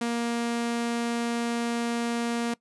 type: tone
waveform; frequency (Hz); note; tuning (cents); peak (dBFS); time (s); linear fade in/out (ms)
sawtooth; 235.1; A#3; +15; -22; 0.01-2.54; 5
effects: noise-tail reverb RT60 0.1 s tail -21 dB re dry + resampled to 24000 Hz